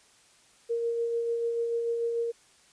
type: tone with tremolo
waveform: sine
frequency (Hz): 466.2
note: A#4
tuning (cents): 0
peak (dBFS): -25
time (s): 0.69-2.32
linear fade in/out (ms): 20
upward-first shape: sine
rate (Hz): 6.8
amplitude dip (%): 30
effects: white hiss -60 dBFS RMS until 2.72 s + resampled to 22050 Hz